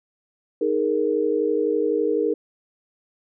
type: chord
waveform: sine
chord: D# suspended fourth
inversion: none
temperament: just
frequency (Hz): 311.1 / 414.8 / 466.7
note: D#4 / G#4 / A#4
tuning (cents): 0 / -2 / +2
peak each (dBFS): -25 / -23 / -22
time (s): 0.61-2.34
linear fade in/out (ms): 5
effects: none